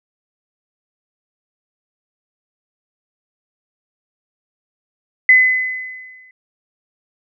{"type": "tone with exponential decay", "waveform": "sine", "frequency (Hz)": 2025, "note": "B6", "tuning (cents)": 43, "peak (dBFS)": -4, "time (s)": [5.29, 6.31], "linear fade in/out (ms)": 2, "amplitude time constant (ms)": 220, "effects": []}